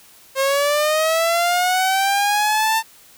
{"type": "linear sweep", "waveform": "sawtooth", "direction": "up", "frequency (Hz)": [532, 900], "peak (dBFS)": -12, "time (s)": [0.35, 2.83], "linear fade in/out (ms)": 50, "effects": ["white hiss -48 dBFS RMS until 3.17 s"]}